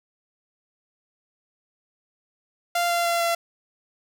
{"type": "tone with pitch steps", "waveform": "sawtooth", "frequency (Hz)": [694, 689.2, 684.4, 679.7], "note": ["F5", "F5", "F5", "F5"], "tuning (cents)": [-11, -23, -35, -47], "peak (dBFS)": -17, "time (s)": [2.75, 3.35], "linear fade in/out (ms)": 5, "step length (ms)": 150, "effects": []}